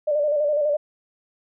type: tone with vibrato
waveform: sine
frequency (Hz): 592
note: D5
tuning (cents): +14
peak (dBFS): -18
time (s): 0.07-0.77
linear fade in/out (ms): 10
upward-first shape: square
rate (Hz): 12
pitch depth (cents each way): 43
effects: none